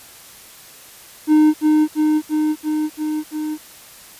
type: tone with echo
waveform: triangle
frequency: 306.6 Hz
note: D#4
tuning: 25 cents flat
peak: -7 dBFS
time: 1.27-1.54 s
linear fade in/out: 50 ms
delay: 340 ms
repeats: 6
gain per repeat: -2 dB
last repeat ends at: 3.58 s
effects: white hiss -42 dBFS RMS until 4.19 s + resampled to 32000 Hz